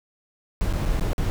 brown noise with dropouts, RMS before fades -23 dBFS, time 0.61-1.3 s, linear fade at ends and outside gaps 0 ms, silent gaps 0.726-0.736 / 0.853-0.858 / 0.996-1.009 / 1.132-1.181 s, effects none

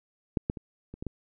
clicks, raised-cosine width 3 ms, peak -12 / -14 / -25 / -28 / -23 / -20 dBFS, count 6, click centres 0.372 / 0.499 / 0.572 / 0.94 / 1.025 / 1.067 s, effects none

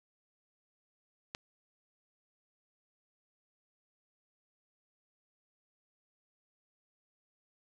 click, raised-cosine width 0.2 ms, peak -21 dBFS, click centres 1.349 s, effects none

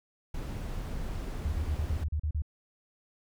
brown noise, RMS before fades -36 dBFS, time 0.34-2.04 s, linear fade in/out 5 ms
sine tone bursts, 75.8 Hz, D#2, 45 cents flat, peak -27 dBFS, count 9, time 1.45-2.421 s, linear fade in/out 5 ms, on 75 ms, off 37 ms
effects none

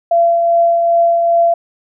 sine tone with tremolo, 680 Hz, F5, 46 cents flat, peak -7 dBFS, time 0.11-1.54 s, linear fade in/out 5 ms, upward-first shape triangle, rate 2.5 Hz, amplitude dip 35%, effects none

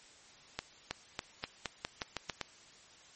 accelerating click train, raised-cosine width 0.2 ms, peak -17 dBFS, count 10, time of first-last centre 0.59-2.413 s, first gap 320 ms, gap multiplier 0.88, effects white hiss -58 dBFS RMS until 3.15 s + MP3 32 kbps

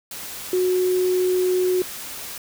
sine tone in noise, 366.4 Hz, F#4, 17 cents flat, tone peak -17 dBFS, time 0.53-1.82 s, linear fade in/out 2 ms, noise white, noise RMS -34 dBFS, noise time 0.11-2.38 s, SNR +14 dB, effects none

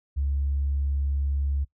sine tone, 69.9 Hz, C#2, 15 cents sharp, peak -22 dBFS, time 0.16-1.65 s, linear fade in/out 20 ms, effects noise-tail reverb RT60 0.1 s tail -21 dB re dry + tanh soft clip ceiling -18 dBFS

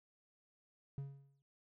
triangle tone with exponential decay, 138.59 Hz, C#3, in tune, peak -36 dBFS, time 0.98-1.42 s, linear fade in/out 0 ms, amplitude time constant 94 ms, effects none

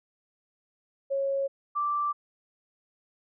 sine tone pair in turn, 549 / 1172.4 Hz, C#5 / D6, -17 / -3 cents, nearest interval octave + minor second, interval 1314 cents, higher second, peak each -25 dBFS, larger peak neither, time 1.1-1.48 / 1.75-2.13 s, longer neither, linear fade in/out 20 ms, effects none

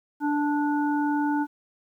harmonic tone, 293.1 Hz, D4, 3 cents flat, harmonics 1 / 3 / 5, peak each -23 / -28 / -34 dBFS, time 0.2-1.47 s, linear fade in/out 50 ms, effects 10-bit

